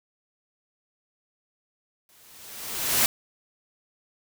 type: noise with exponential growth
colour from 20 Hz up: white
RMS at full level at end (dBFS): -19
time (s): 2.09-3.06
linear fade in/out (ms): 1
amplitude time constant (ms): 210
effects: none